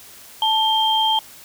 sine tone pair together, 880 / 3176 Hz, A5 / G7, 0 / +22 cents, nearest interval octave + minor seventh, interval 2222 cents, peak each -18 dBFS, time 0.42-1.19 s, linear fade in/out 2 ms, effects white hiss -43 dBFS RMS until 1.44 s

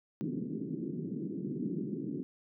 pink band-pass noise, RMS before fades -37 dBFS, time 0.21-2.23 s, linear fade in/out 0 ms, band 150 to 370 Hz, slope 48 dB/octave, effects none

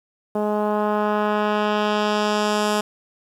10% pulse tone with low-pass filter sweep, 210 Hz, G#3, 19 cents sharp, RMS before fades -21 dBFS, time 0.35-2.81 s, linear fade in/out 5 ms, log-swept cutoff 660 to 10000 Hz, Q 0.94, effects 8-bit

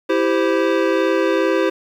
square chord, C major, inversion first, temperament equal with one note detuned, 329.6 / 392 / 518.4 Hz, E4 / G4 / C5, 0 / 0 / -16 cents, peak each -20 dBFS, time 0.09-1.7 s, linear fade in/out 10 ms, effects low-pass 3000 Hz 12 dB/octave + 8-bit

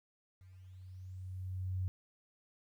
sine tone with level ramp, 92.9 Hz, F#2, 7 cents sharp, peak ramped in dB -55 to -32 dBFS, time 0.41-1.88 s, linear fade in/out 0 ms, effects 12-bit

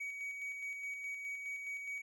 triangle tone with tremolo, 2259 Hz, C#7, 32 cents sharp, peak -37 dBFS, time 0-2.02 s, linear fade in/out 10 ms, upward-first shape square, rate 4.8 Hz, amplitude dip 35%, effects none

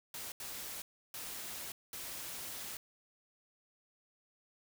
white noise bursts at uneven times, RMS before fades -44 dBFS, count 4, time 0.14-0.32 / 0.4-0.82 / 1.14-1.72 / 1.93-2.77 s, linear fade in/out 2 ms, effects none

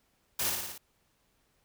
white noise with echo, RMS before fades -31 dBFS, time 0.39-0.5 s, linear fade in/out 5 ms, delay 56 ms, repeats 5, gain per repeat -3 dB, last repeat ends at 0.78 s, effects pink hiss -72 dBFS RMS until 1.64 s

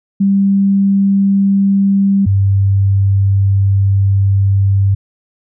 sine tone pair in turn, 197 / 98.32 Hz, G3 / G2, +9 / +6 cents, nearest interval octave, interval 1203 cents, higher first, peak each -8 dBFS, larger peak neither, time 0.2-2.26 / 2.26-4.95 s, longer second, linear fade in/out 10 ms, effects none

